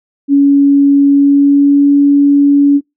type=tone with pitch glide; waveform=sine; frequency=281 to 283.9 Hz; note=C#4 to C#4; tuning=+24 to +41 cents; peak=-4 dBFS; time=0.28-2.81 s; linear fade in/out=50 ms; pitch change=+17 cents; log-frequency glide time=1.08-1.9 s; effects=noise-tail reverb RT60 0.2 s tail -24 dB re dry